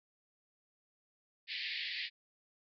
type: band-pass noise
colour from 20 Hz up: pink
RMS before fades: -40 dBFS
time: 1.47-2.1 s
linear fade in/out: 50 ms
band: 1800 to 4800 Hz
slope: 96 dB/octave
effects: none